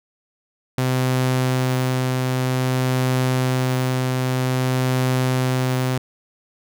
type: tone with tremolo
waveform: sawtooth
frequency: 128.5 Hz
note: C3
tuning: 31 cents flat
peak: -13 dBFS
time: 0.78-5.98 s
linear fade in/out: 2 ms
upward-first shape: triangle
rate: 0.52 Hz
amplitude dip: 25%
effects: none